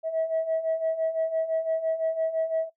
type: beating tone pair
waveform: sine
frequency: 642 / 647.9 Hz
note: E5 / E5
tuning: -46 / -30 cents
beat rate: 5.9 Hz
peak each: -29 / -24 dBFS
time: 0.03-2.7 s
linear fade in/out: 50 ms
effects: noise-tail reverb RT60 0.1 s tail -18 dB re dry + tanh soft clip ceiling -19 dBFS